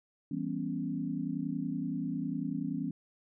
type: chord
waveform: sine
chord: C# half-diminished seventh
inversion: first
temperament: equal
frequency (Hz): 164.81 / 196 / 246.9 / 277.2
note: E3 / G3 / B3 / C#4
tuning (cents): 0 / 0 / 0 / 0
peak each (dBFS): -38 / -39 / -37 / -36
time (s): 0.31-2.91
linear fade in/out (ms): 5
effects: none